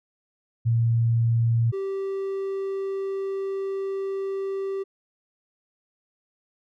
sine / triangle tone pair in turn, 115.8 / 389.5 Hz, A#2 / G4, -11 / -11 cents, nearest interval octave + major sixth, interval 2100 cents, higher second, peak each -18 / -24 dBFS, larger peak first, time 0.65-1.72 / 1.72-4.84 s, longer second, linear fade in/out 20 ms, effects none

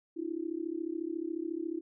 sine tone with amplitude modulation, 329.6 Hz, E4, in tune, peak -29 dBFS, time 0.16-1.81 s, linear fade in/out 20 ms, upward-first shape sine, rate 34.1 Hz, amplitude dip 95%, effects none

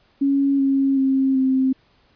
sine tone with pitch steps, 277.2 / 272.3 / 267.4 / 262.7 Hz, C#4 / C#4 / C4 / C4, 0 / -31 / +38 / +7 cents, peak -15 dBFS, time 0.21-1.73 s, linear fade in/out 10 ms, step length 380 ms, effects pink hiss -59 dBFS RMS until 2.15 s + resampled to 11025 Hz

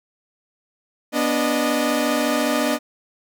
sawtooth tone cluster, 245.1 / 290.3 / 615 Hz, B3 / D4 / D#5, -13 / -20 / -20 cents, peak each -19 dBFS, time 1.12-2.79 s, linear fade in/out 50 ms, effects none

